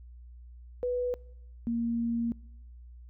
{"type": "tone pair in turn", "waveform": "sine", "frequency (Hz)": [493.9, 233.1], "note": ["B4", "A#3"], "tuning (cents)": [0, 0], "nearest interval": "octave + minor second", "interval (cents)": 1300, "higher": "first", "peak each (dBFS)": [-27, -27], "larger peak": "neither", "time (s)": [[0.83, 1.14], [1.67, 2.32]], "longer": "second", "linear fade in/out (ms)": 0, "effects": ["noise-tail reverb RT60 0.9 s tail -25 dB re dry", "added 60 Hz sine -46 dBFS peak until 3.09 s"]}